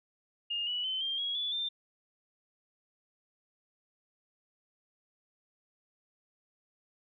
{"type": "tone with pitch steps", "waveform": "sine", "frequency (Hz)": [2832, 2945, 3063, 3186, 3314, 3447, 3585], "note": ["F7", "F#7", "G7", "G7", "G#7", "A7", "A7"], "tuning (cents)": [23, -9, -41, 27, -4, -36, 32], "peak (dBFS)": -31, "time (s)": [0.5, 1.69], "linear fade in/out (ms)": 10, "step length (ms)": 170, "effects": []}